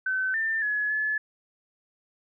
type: tone with pitch steps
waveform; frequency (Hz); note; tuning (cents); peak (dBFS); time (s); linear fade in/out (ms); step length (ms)
sine; 1525 / 1791 / 1695 / 1720; G6 / A6 / G#6 / A6; -48 / +30 / +35 / -40; -24; 0.06-1.18; 5; 280
effects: none